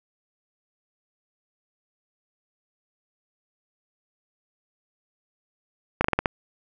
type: slowing click train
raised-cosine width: 0.5 ms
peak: -5 dBFS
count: 6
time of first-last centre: 6.01-6.258 s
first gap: 34 ms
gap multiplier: 1.19
effects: none